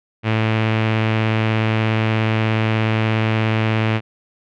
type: tone with low-pass filter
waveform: sawtooth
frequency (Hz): 110.4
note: A2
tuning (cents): +6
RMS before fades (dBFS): -18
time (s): 0.23-4.01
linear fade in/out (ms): 50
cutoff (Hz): 2600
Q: 2.4
effects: none